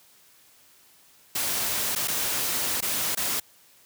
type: noise with dropouts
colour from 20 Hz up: white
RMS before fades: -27 dBFS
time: 1.35-3.4 s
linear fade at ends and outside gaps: 5 ms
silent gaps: 1.952-1.959 / 2.075-2.081 / 2.807-2.824 / 3.151-3.171 s
effects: white hiss -57 dBFS RMS until 3.85 s + high-pass 60 Hz 12 dB/octave